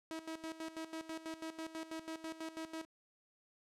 sawtooth tone with tremolo, 321.7 Hz, E4, 42 cents flat, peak -37 dBFS, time 0.11-2.85 s, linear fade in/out 0 ms, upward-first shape square, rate 6.1 Hz, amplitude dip 75%, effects low-pass 10000 Hz 12 dB/octave

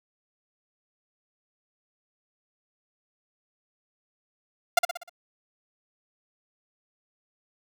sawtooth tone with echo, 698.5 Hz, F5, in tune, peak -11 dBFS, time 4.77-4.79 s, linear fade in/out 5 ms, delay 61 ms, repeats 5, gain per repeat -6 dB, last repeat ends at 5.095 s, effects none

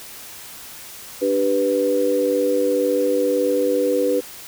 sine chord, G major, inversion second, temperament equal, 293.7 / 392 / 493.9 Hz, D4 / G4 / B4, 0 / 0 / 0 cents, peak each -23 / -23 / -18 dBFS, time 1.21-4.21 s, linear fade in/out 20 ms, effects white hiss -38 dBFS RMS until 4.47 s

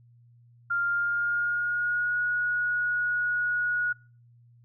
sine tone with pitch glide, 1396.9 to 1453.7 Hz, F6 to F#6, 0 to -31 cents, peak -24 dBFS, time 0.7-3.93 s, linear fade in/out 10 ms, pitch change +69 cents, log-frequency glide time 0.83-2.19 s, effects noise-tail reverb RT60 0.4 s tail -25 dB re dry + added 119 Hz sine -54 dBFS peak until 4.64 s

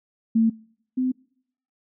sine tone pair in turn, 225.3 / 256.1 Hz, A3 / C4, +41 / -37 cents, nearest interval major second, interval 222 cents, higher second, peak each -15 / -20 dBFS, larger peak first, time 0.35-0.5 / 0.97-1.12 s, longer neither, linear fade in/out 10 ms, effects noise-tail reverb RT60 0.7 s tail -25 dB re dry

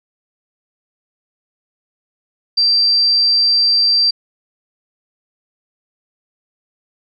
sine tone, 4699 Hz, D8, in tune, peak -10 dBFS, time 2.57-4.11 s, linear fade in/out 10 ms, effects none

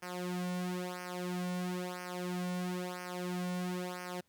sawtooth tone with flanger, 180 Hz, F#3, 47 cents flat, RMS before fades -38 dBFS, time 0.02-4.21 s, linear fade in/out 10 ms, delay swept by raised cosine 0.26 to 2.46 ms, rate 1 Hz, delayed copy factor -0.85, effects pink hiss -75 dBFS RMS until 4.28 s + high-pass 60 Hz 12 dB/octave

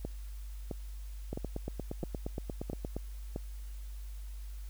two click trains, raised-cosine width 2 ms, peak -23 / -23 dBFS, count 6 / 15, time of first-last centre 0.05-3.361 / 1.33-2.966 s, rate 1.51 / 8.56 Hz, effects added 50 Hz sine -40 dBFS peak until 4.69 s + white hiss -60 dBFS RMS until 4.69 s

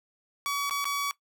sawtooth tone with dropouts, 1135 Hz, C#6, 41 cents sharp, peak -24 dBFS, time 0.46-1.11 s, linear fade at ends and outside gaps 0 ms, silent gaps 0.696-0.709 / 0.843-0.854 s, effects noise-tail reverb RT60 0.1 s tail -18 dB re dry

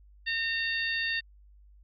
harmonic tone, 914 Hz, A#5, 34 cents flat, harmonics 2 / 3 / 4 / 5, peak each -30 / -34 / -36 / -38 dBFS, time 0.26-1.21 s, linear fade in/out 20 ms, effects added 50 Hz sine -53 dBFS peak until 1.83 s

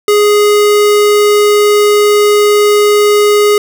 square tone, 415.3 Hz, G#4, in tune, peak -6 dBFS, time 0.08-3.58 s, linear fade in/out 2 ms, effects none

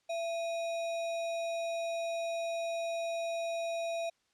sine tone with sample-and-hold, 670 Hz, E5, 28 cents sharp, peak -32 dBFS, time 0.09-4.1 s, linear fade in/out 10 ms, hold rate 3150 Hz, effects white hiss -74 dBFS RMS until 4.33 s + low-pass 6000 Hz 12 dB/octave

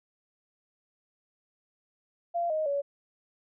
sine tone with pitch steps, 688 / 623.7 / 565.3 Hz, F5 / D#5 / C#5, -26 / +4 / +34 cents, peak -26 dBFS, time 2.34-2.82 s, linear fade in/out 20 ms, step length 160 ms, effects none

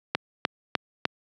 click train, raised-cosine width 0.3 ms, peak -6 dBFS, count 4, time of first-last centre 0.15-1.054 s, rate 3.32 Hz, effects high-pass 150 Hz 12 dB/octave

